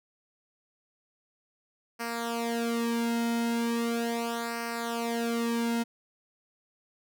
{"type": "tone with flanger", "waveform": "sawtooth", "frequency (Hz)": 233.1, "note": "A#3", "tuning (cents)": 0, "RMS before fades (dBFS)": -30, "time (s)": [1.99, 5.84], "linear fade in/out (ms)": 20, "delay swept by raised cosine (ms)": [0.28, 1.78], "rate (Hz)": 0.38, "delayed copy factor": -0.8, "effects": []}